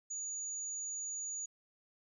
sine tone, 6750 Hz, G#8, 27 cents sharp, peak -38 dBFS, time 0.1-1.46 s, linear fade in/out 10 ms, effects none

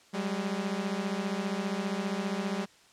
sawtooth beating tone pair, 190 / 205 Hz, F#3 / G#3, +46 / -22 cents, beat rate 15 Hz, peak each -29 dBFS, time 0.13-2.66 s, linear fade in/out 20 ms, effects white hiss -59 dBFS RMS until 2.92 s + low-pass 7000 Hz 12 dB/octave

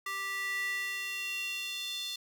square tone with high-pass filter sweep, 392 Hz, G4, in tune, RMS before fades -36 dBFS, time 0.06-2.16 s, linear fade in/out 5 ms, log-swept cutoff 1500 to 3800 Hz, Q 4.6, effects none

